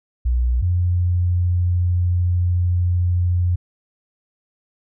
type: tone pair in turn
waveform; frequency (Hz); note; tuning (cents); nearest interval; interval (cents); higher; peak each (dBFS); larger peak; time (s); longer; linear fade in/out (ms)
sine; 61 / 88.66; B1 / F2; -21 / +27; tritone; 648; second; -15; neither; 0.25-0.62 / 0.62-3.56; second; 10
effects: none